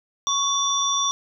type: tone cluster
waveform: sine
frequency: 1106 / 3506 / 5760 Hz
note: C#6 / A7 / F#8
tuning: -4 / -7 / -47 cents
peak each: -24 dBFS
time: 0.27-1.11 s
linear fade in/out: 0 ms
effects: none